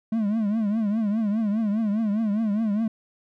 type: tone with vibrato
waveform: triangle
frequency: 214 Hz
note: A3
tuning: 48 cents flat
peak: -19 dBFS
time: 0.12-2.88 s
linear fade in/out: 5 ms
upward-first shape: triangle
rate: 4.9 Hz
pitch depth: 140 cents each way
effects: none